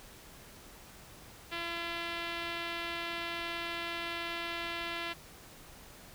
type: tone with low-pass filter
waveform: 5% pulse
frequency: 339.4 Hz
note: F4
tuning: 49 cents flat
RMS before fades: -38 dBFS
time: 1.51-5.14 s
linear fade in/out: 20 ms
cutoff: 3400 Hz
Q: 1.2
effects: pink hiss -53 dBFS RMS until 6.14 s